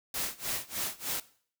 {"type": "noise with tremolo", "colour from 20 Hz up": "white", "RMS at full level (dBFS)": -32, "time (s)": [0.14, 1.2], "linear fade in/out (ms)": 2, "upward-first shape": "sine", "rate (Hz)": 3.3, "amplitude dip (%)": 95, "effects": ["noise-tail reverb RT60 0.5 s tail -18 dB re dry"]}